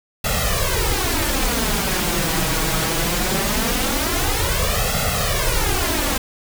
pink noise with flanger, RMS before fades -20 dBFS, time 0.24-6.18 s, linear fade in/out 5 ms, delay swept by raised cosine 1.5 to 6.3 ms, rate 0.21 Hz, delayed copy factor +0.9, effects none

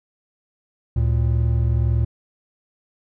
triangle tone pair together, 72.3 / 114.11 Hz, D2 / A#2, -27 / -36 cents, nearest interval minor sixth, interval 791 cents, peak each -17 dBFS, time 0.96-2.05 s, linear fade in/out 5 ms, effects none

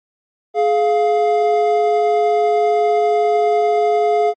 triangle tone pair together, 421.6 / 699.3 Hz, G#4 / F5, +26 / +2 cents, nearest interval major sixth, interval 876 cents, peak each -13 dBFS, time 0.54-4.34 s, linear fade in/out 50 ms, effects MP3 32 kbps

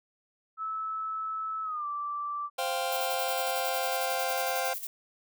sine tone with pitch glide, 1304 to 1168.5 Hz, E6 to D6, -19 to -9 cents, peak -31 dBFS, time 0.57-2.5 s, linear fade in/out 50 ms, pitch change -190 cents, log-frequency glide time 1.63-1.86 s
sawtooth chord, C suspended fourth, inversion none, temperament just, 523.3 / 697.7 / 784.9 Hz, C5 / F5 / G5, 0 / -2 / +2 cents, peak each -29 dBFS, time 2.58-4.74 s, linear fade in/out 10 ms
violet noise with tremolo, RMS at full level -36 dBFS, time 2.92-4.87 s, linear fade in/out 2 ms, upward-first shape square, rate 11 Hz, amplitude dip 60%
effects none

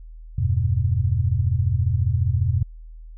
sine chord, E minor, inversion none, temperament equal with one note detuned, 83.32 / 98 / 123.47 Hz, E2 / G2 / B2, +19 / 0 / 0 cents, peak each -22 dBFS, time 0.38-2.63 s, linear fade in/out 5 ms, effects added 40 Hz sine -37 dBFS peak until 3.17 s

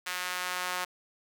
sawtooth tone with high-pass filter sweep, 181 Hz, F#3, 38 cents flat, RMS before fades -34 dBFS, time 0.06-0.85 s, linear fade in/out 10 ms, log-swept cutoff 1600 to 1000 Hz, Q 1.1, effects none

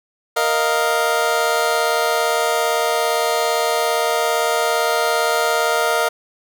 25% pulse chord, Bb suspended fourth, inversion none, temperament just, 466.2 / 621.6 / 699.2 Hz, Bb4 / Eb5 / F5, 0 / -2 / +2 cents, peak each -17 dBFS, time 0.36-6.09 s, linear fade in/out 10 ms, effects none

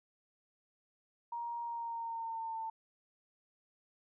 sine tone with pitch glide, 941 to 895.4 Hz, A#5 to A5, +16 to +30 cents, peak -37 dBFS, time 1.32-2.7 s, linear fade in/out 5 ms, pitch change -86 cents, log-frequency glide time 1.62-2.58 s, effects none

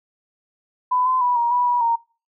sine tone with pitch steps, 1000 / 1024 / 982 / 945 / 980 / 971 / 928 Hz, B5 / C6 / B5 / A#5 / B5 / B5 / A#5, +21 / -38 / -10 / +23 / -14 / -30 / -8 cents, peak -16 dBFS, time 0.91-1.96 s, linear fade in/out 10 ms, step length 150 ms, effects noise-tail reverb RT60 0.4 s tail -26 dB re dry

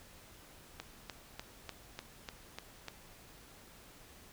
click train, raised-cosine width 0.2 ms, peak -24 dBFS, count 8, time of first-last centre 0.8-2.883 s, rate 3.36 Hz, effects pink hiss -57 dBFS RMS until 4.32 s

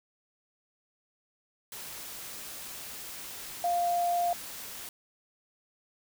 sine tone in noise, 698.5 Hz, F5, in tune, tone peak -25 dBFS, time 3.64-4.33 s, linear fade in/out 2 ms, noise white, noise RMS -42 dBFS, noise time 1.72-4.89 s, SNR +14 dB, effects none

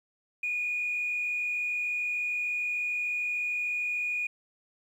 sine tone with frequency modulation, 2450 Hz, D#7, 27 cents flat, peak -27 dBFS, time 0.43-4.27 s, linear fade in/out 5 ms, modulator 53.3 Hz, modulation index 0.61, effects tanh soft clip ceiling -23 dBFS + 10-bit

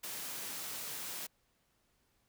white high-pass noise, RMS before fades -42 dBFS, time 0.03-1.27 s, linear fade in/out 10 ms, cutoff 110 Hz, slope 24 dB/octave, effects pink hiss -75 dBFS RMS until 2.28 s

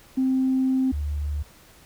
sine tone pair in turn, 261.6 / 73.41 Hz, C4 / D2, 0 / 0 cents, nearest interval octave + minor seventh, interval 2200 cents, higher first, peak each -18 / -24 dBFS, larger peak first, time 0.17-0.92 / 0.92-1.43 s, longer first, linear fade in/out 10 ms, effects tanh soft clip ceiling -14 dBFS + pink hiss -52 dBFS RMS until 1.85 s

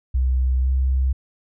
sine tone with pitch glide, 64 to 65.42 Hz, C2 to C2, -38 to 0 cents, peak -16 dBFS, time 0.14-1.13 s, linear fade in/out 10 ms, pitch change +38 cents, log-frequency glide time 0.6-0.69 s, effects none

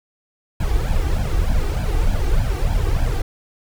brown noise with flanger, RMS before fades -18 dBFS, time 0.6-3.22 s, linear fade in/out 5 ms, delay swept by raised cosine 1.2 to 2.6 ms, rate 3.3 Hz, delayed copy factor +1, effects none

